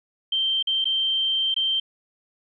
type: tone with dropouts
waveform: sine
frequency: 3136 Hz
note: G7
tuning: in tune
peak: -20 dBFS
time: 0.32-1.8 s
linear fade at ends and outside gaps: 5 ms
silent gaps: 0.627-0.671 / 0.844-0.854 / 1.543-1.563 s
effects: none